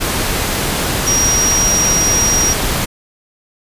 sine tone in noise, 5710 Hz, F8, 37 cents sharp, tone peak -12 dBFS, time 1.06-2.54 s, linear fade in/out 20 ms, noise pink, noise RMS -17 dBFS, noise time 0-2.86 s, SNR +2 dB, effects resampled to 32000 Hz

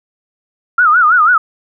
sine tone with vibrato, 1339 Hz, E6, 27 cents sharp, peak -6 dBFS, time 0.78-1.38 s, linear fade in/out 5 ms, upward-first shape sine, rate 6.1 Hz, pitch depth 180 cents each way, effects none

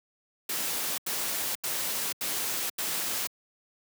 white noise bursts, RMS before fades -31 dBFS, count 5, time 0.49-3.272 s, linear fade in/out 5 ms, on 490 ms, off 83 ms, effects high-pass 150 Hz 12 dB/octave

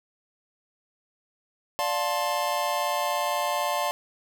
square chord, D minor seventh, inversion none, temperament just, 587.3 / 704.8 / 881 / 1057.2 Hz, D5 / F5 / A5 / C6, 0 / +16 / +2 / +18 cents, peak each -31 dBFS, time 1.79-3.91 s, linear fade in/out 0 ms, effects none

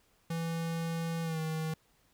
square tone with pitch glide, 165.6 to 158.76 Hz, E3 to D#3, +8 to +35 cents, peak -33 dBFS, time 0.3-1.74 s, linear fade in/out 5 ms, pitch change -73 cents, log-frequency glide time 1.23-1.39 s, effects pink hiss -69 dBFS RMS until 2.13 s

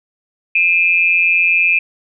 sine tone pair together, 2408 / 2584 Hz, D7 / E7, +43 / -35 cents, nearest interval minor second, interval 122 cents, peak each -13 dBFS, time 0.55-1.79 s, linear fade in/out 5 ms, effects none

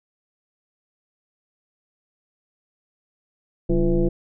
sine tone with frequency modulation, 185.2 Hz, F#3, 2 cents sharp, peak -16 dBFS, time 3.69-4.09 s, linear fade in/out 10 ms, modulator 158 Hz, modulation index 1.7, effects none

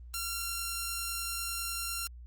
5% pulse tone, 1374 Hz, F6, 29 cents flat, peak -22 dBFS, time 0.14-2.07 s, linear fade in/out 0 ms, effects added 60 Hz sine -45 dBFS peak until 2.26 s + Opus 24 kbps

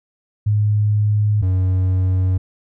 sine / triangle tone pair in turn, 105 / 92.92 Hz, G#2 / F#2, +19 / +8 cents, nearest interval major second, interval 211 cents, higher first, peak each -13 / -12 dBFS, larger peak second, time 0.46-1.42 / 1.42-2.38 s, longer neither, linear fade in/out 10 ms, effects none

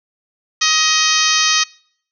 harmonic tone, 629 Hz, D#5, 19 cents sharp, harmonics 2 / 3 / 4 / 5 / 6 / 7 / 8 / 9 / 10, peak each -21 / -21 / -21 / -21 / -21 / -21 / -21 / -21 / -21 dBFS, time 0.61-1.64 s, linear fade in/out 10 ms, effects noise-tail reverb RT60 0.6 s tail -25 dB re dry

